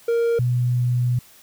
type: tone pair in turn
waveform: triangle / sine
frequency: 466.2 / 122.95 Hz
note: A#4 / B2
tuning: 0 / -7 cents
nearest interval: octave + major seventh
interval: 2307 cents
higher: first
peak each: -15 / -17 dBFS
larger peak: first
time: 0.08-0.39 / 0.39-1.19 s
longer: second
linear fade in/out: 5 ms
effects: white hiss -50 dBFS RMS until 1.42 s